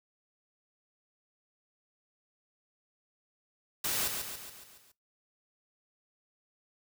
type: noise with echo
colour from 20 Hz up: white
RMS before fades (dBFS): -32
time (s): 3.84-4.08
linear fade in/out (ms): 5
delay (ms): 140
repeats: 6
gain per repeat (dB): -5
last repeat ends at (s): 4.92
effects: noise-tail reverb RT60 0.2 s tail -20 dB re dry